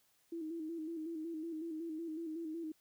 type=tone with vibrato; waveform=sine; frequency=323.7 Hz; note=E4; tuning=31 cents flat; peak=-39 dBFS; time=0.32-2.72 s; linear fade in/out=5 ms; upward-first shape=square; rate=5.4 Hz; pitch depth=58 cents each way; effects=white hiss -73 dBFS RMS until 2.8 s